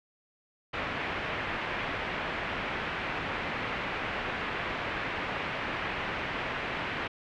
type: low-pass noise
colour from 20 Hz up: white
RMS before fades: -34 dBFS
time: 0.73-7.08 s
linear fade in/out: 10 ms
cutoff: 2500 Hz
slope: 24 dB/octave
effects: none